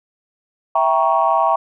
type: chord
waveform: sine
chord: E diminished seventh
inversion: none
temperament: equal with one note detuned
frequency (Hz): 659.3 / 784 / 941 / 1108.7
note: E5 / G5 / Bb5 / Db6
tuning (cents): 0 / 0 / +16 / 0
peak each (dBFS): -18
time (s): 0.75-1.56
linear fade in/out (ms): 5
effects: tanh soft clip ceiling -3 dBFS